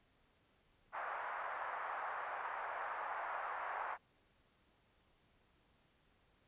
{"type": "band-pass noise", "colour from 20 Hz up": "pink", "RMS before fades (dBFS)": -43, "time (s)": [0.92, 3.98], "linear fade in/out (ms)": 50, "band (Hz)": [740, 1600], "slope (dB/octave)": 24, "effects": ["pink hiss -73 dBFS RMS until 6.47 s", "resampled to 8000 Hz"]}